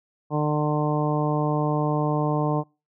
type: harmonic tone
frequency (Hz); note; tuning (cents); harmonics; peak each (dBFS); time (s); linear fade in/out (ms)
150; D3; +37; 1 / 2 / 3 / 4 / 5 / 6 / 7; -24 / -27 / -29 / -30 / -31 / -32 / -32; 0.3-2.64; 50
effects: noise-tail reverb RT60 0.3 s tail -26 dB re dry